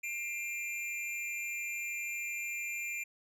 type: tone with amplitude modulation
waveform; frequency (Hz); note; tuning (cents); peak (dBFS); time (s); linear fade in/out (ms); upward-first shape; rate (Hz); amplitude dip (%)
square; 2382; D7; +24; -33; 0.03-3.04; 10; sine; 267; 70
effects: low-pass 12000 Hz 12 dB/octave